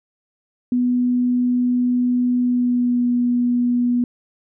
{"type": "tone with pitch glide", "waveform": "sine", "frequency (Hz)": [246.9, 243.5], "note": ["B3", "B3"], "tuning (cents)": [0, -24], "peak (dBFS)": -15, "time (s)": [0.72, 4.04], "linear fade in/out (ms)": 2, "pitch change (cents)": -24, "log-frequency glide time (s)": [2.4, 3.06], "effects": []}